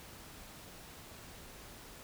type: silence
effects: pink hiss -52 dBFS RMS until 2.03 s